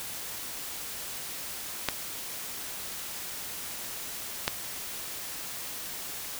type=clicks; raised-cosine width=0.2 ms; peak=-7 dBFS; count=2; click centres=1.887 / 4.479 s; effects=white hiss -38 dBFS RMS until 6.39 s